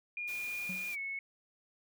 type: tone with pitch glide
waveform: sine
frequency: 2426 to 2199 Hz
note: D#7 to C#7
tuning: -44 to -14 cents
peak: -36 dBFS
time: 0.17-1.19 s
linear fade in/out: 2 ms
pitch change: -170 cents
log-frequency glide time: 0.91-0.98 s
type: noise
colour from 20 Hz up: white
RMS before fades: -49 dBFS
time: 0.27-0.96 s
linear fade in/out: 20 ms
type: tone with exponential decay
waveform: triangle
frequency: 185 Hz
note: F#3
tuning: in tune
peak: -36 dBFS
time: 0.69-0.95 s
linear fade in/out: 5 ms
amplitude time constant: 56 ms
effects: none